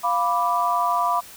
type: chord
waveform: sine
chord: B diminished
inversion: second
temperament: equal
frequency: 698.5 / 987.8 / 1174.7 Hz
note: F5 / B5 / D6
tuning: 0 / 0 / 0 cents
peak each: -24 / -22 / -23 dBFS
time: 0.03-1.21 s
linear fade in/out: 20 ms
effects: white hiss -43 dBFS RMS until 1.36 s